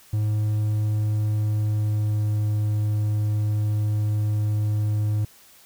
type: tone with pitch glide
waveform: triangle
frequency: 106.5 to 105.76 Hz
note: G#2 to G#2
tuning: +44 to +32 cents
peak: -18 dBFS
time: 0.13-5.25 s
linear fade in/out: 5 ms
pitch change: -12 cents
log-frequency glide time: 1.29-2.45 s
effects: white hiss -52 dBFS RMS until 5.65 s